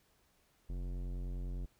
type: tone with tanh clipping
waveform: sine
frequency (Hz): 44.98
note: F#1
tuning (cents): -48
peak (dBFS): -39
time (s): 0.69-1.66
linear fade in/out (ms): 10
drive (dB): 17
effects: pink hiss -72 dBFS RMS until 1.79 s